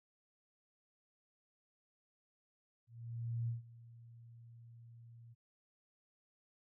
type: tone with ADSR envelope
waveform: sine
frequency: 116.7 Hz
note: A#2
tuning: 2 cents sharp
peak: -34 dBFS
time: 2.87-5.35 s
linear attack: 610 ms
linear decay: 140 ms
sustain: -20 dB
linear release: 27 ms
effects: none